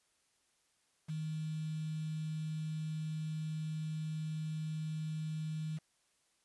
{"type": "tone with quantisation", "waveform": "sine", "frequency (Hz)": 156.4, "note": "D#3", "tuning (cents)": 9, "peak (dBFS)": -36, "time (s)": [1.08, 5.79], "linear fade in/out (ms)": 20, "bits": 9, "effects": ["white hiss -75 dBFS RMS until 6.44 s", "resampled to 24000 Hz"]}